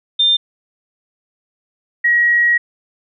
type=tone pair in turn; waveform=sine; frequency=3600 / 1902.6 Hz; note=A7 / A#6; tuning=+39 / +35 cents; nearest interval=major seventh; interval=1104 cents; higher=first; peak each=-10 dBFS; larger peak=neither; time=0.19-0.37 / 2.04-2.58 s; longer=second; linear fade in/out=10 ms; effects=none